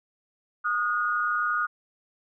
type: tone pair together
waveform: sine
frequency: 1231 / 1442.5 Hz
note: D#6 / F#6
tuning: -19 / -44 cents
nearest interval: minor third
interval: 275 cents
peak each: -26 dBFS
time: 0.64-1.67 s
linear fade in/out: 20 ms
effects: none